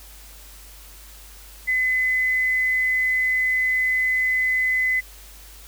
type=tone; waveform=sine; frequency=2025 Hz; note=B6; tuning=43 cents sharp; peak=-18 dBFS; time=1.67-5.01 s; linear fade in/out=20 ms; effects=added 50 Hz sine -44 dBFS peak until 5.67 s + white hiss -46 dBFS RMS until 5.67 s